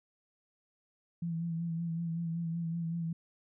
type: tone with vibrato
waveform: sine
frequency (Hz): 167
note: E3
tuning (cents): +23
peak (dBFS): -32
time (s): 1.22-3.13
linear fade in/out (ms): 5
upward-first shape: sine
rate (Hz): 5.3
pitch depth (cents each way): 35
effects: none